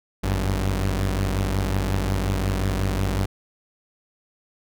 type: tone pair together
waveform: sawtooth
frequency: 50.47 / 95.4 Hz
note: G#1 / G2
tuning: -49 / -47 cents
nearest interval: major seventh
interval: 1102 cents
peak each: -20 dBFS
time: 0.23-3.26 s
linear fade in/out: 10 ms
effects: none